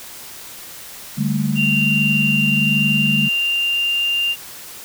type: chord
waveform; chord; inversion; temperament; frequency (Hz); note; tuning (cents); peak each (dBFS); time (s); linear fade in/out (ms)
sine; D suspended fourth; none; equal with one note detuned; 146.83 / 198.73 / 220; D3 / G3 / A3; 0 / +24 / 0; -21; 1.17-3.29; 20
type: tone with pitch glide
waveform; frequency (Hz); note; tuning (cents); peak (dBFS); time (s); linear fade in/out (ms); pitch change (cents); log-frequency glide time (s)
sine; 2774 to 2793; F7 to F7; -12 to -1; -16; 1.55-4.36; 50; +11; 2.27-3.97
effects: white hiss -36 dBFS RMS until 4.84 s